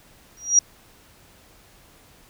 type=tone with exponential growth; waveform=sine; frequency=5740 Hz; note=F8; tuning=47 cents sharp; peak=-8 dBFS; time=0.37-0.59 s; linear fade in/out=2 ms; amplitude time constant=46 ms; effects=pink hiss -53 dBFS RMS until 2.29 s

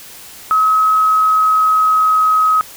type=tone with pitch glide; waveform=sine; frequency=1278 to 1269.2 Hz; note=D#6 to D#6; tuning=+46 to +34 cents; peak=-9 dBFS; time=0.51-2.61 s; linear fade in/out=0 ms; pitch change=-12 cents; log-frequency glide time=0.93-2.3 s; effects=white hiss -36 dBFS RMS until 2.76 s

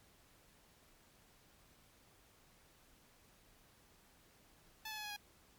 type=tone with pitch steps; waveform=10% pulse; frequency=871 / 859 / 847.2 / 835.5 / 824 Hz; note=A5 / A5 / G#5 / G#5 / G#5; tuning=-18 / -42 / +34 / +10 / -14 cents; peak=-35 dBFS; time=4.85-5.165 s; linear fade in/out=5 ms; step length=63 ms; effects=pink hiss -67 dBFS RMS until 5.58 s + MP3 96 kbps

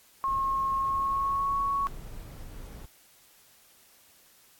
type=tone with pitch glide; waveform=sine; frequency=1080 to 1111.6 Hz; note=C#6 to C#6; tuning=-45 to +4 cents; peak=-25 dBFS; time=0.24-1.87 s; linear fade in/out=0 ms; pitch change=+49 cents; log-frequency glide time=0.78-1.57 s
type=noise; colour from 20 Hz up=brown; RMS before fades=-42 dBFS; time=0.27-2.86 s; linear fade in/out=10 ms
effects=white hiss -59 dBFS RMS until 4.59 s + AAC 64 kbps

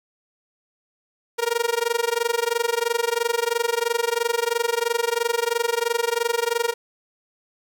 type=tone with amplitude modulation; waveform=sawtooth; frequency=469 Hz; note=A#4; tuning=11 cents sharp; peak=-13 dBFS; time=1.38-6.74 s; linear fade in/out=20 ms; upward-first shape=sine; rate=23 Hz; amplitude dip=95%; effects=none

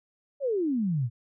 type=exponential sweep; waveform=sine; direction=down; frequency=585 to 110 Hz; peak=-24 dBFS; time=0.4-1.1 s; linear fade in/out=50 ms; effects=none

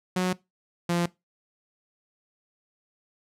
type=tone pair in turn; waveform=sawtooth; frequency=183.1 / 172.82 Hz; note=F#3 / F3; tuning=-18 / -18 cents; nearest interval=minor second; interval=100 cents; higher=first; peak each=-19 dBFS; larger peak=neither; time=0.16-0.33 / 0.89-1.06 s; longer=neither; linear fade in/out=5 ms; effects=noise-tail reverb RT60 0.2 s tail -20 dB re dry + low-pass 11000 Hz 12 dB/octave

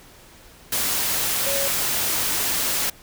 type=tone in noise; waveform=sine; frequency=554.4 Hz; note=C#5; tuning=in tune; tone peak=-26 dBFS; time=1.46-1.68 s; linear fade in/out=5 ms; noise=white; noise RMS=-23 dBFS; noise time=0.72-2.9 s; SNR=-6 dB; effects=pink hiss -48 dBFS RMS until 3.02 s

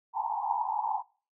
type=band-pass noise; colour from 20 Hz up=pink; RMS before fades=-31 dBFS; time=0.13-1.03 s; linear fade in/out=50 ms; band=810 to 960 Hz; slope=96 dB/octave; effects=noise-tail reverb RT60 0.4 s tail -23 dB re dry

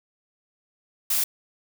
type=noise; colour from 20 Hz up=blue; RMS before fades=-23 dBFS; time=1.1-1.24 s; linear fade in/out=5 ms; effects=none

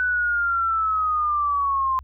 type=linear sweep; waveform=sine; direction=down; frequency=1500 to 1042 Hz; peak=-19 dBFS; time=0-1.99 s; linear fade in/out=0 ms; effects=added 67 Hz sine -41 dBFS peak until 2.03 s

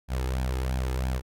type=tone with flanger; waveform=sawtooth; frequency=64.2 Hz; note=C2; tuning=32 cents flat; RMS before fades=-28 dBFS; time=0.08-1.22 s; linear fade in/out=50 ms; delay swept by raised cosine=1.2 to 2.4 ms; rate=3 Hz; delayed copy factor=+0.6; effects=AAC 64 kbps

